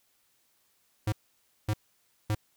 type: tone bursts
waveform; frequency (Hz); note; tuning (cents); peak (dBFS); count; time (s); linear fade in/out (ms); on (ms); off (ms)
square; 106.2; G#2; +39; -26; 3; 1.07-2.349; 5; 53; 560
effects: white hiss -70 dBFS RMS until 2.56 s